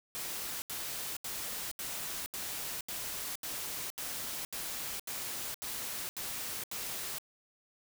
white noise bursts, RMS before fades -39 dBFS, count 13, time 0.15-7.184 s, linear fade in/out 0 ms, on 470 ms, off 77 ms, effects none

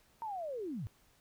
sine linear sweep, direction down, 930 to 87.2 Hz, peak -37 dBFS, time 0.22-0.87 s, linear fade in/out 0 ms, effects pink hiss -68 dBFS RMS until 1.2 s

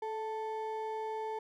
triangle ring-modulated tone, 659.3 Hz, E5, in tune, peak -30 dBFS, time 0.02-1.39 s, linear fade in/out 5 ms, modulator 224 Hz, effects none

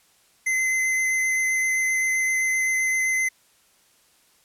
square tone with vibrato, 2055 Hz, C7, 32 cents flat, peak -21 dBFS, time 0.46-3.29 s, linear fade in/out 10 ms, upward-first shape triangle, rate 7.7 Hz, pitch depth 12 cents each way, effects white hiss -60 dBFS RMS until 4.44 s + low-pass 12000 Hz 12 dB/octave

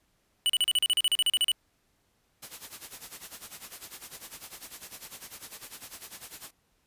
square tone bursts, 2960 Hz, F#7, in tune, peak -22 dBFS, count 15, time 0.46-1.517 s, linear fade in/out 0 ms, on 35 ms, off 38 ms
white noise with tremolo, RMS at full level -41 dBFS, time 2.42-6.51 s, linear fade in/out 10 ms, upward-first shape sine, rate 10 Hz, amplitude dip 80%
effects pink hiss -71 dBFS RMS until 6.86 s + resampled to 32000 Hz

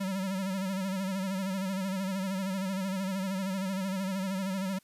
square tone with vibrato, 191.3 Hz, G3, 42 cents flat, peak -31 dBFS, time 0-4.79 s, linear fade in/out 10 ms, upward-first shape sine, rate 13 Hz, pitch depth 66 cents each way, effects white hiss -66 dBFS RMS until 4.83 s + resampled to 32000 Hz

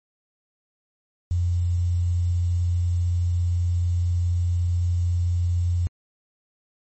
sine tone with quantisation, 87.6 Hz, F2, 6 cents sharp, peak -19 dBFS, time 1.31-5.87 s, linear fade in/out 0 ms, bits 8, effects MP3 32 kbps

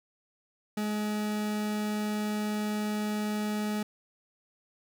40% pulse tone, 210.9 Hz, G#3, 27 cents sharp, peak -28 dBFS, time 0.77-3.83 s, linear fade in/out 5 ms, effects none

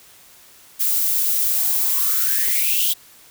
violet noise with high-pass filter sweep, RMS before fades -19 dBFS, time 0.79-2.94 s, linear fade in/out 20 ms, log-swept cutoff 250 to 3400 Hz, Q 8.7, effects white hiss -48 dBFS RMS until 3.3 s

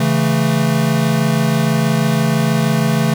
square chord, A major, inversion first, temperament equal, 138.59 / 164.81 / 220 Hz, C#3 / E3 / A3, 0 / 0 / 0 cents, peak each -18 dBFS, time 0-3.14 s, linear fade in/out 5 ms, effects none

